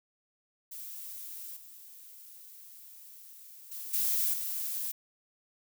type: noise with level steps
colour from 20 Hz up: violet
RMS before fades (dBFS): -43 / -51 / -41 / -29 / -35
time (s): 0.71-4.92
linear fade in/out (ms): 10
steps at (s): 1.56 / 3.71 / 3.93 / 4.33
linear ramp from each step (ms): 10
effects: none